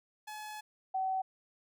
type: tone pair in turn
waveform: sawtooth / sine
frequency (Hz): 852 / 759.4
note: G#5 / F#5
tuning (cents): +44 / +45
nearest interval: major second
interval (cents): 199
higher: first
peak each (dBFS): -38 / -30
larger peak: second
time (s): 0.27-0.61 / 0.94-1.22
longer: first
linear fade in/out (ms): 10
effects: none